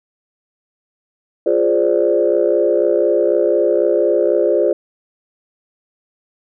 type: chord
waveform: sine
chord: D half-diminished seventh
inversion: first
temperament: equal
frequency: 349.2 / 415.3 / 523.3 / 587.3 Hz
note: F4 / Ab4 / C5 / D5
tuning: 0 / 0 / 0 / 0 cents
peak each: -17 dBFS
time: 1.46-4.73 s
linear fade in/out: 5 ms
effects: tanh soft clip ceiling -2 dBFS